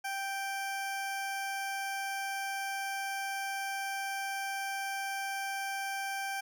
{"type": "tone", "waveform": "20% pulse", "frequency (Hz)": 784, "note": "G5", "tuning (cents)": 0, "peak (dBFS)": -29, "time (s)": [0.04, 6.41], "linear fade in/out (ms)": 10, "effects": []}